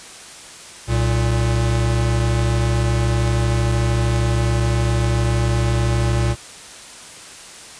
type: tone pair together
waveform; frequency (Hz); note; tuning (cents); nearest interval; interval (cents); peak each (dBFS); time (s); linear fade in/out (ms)
square; 63.36 / 116.54; B1 / A#2; +45 / 0; major seventh; 1055; -21 / -18; 0.87-6.36; 50
effects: white hiss -38 dBFS RMS until 7.79 s + resampled to 22050 Hz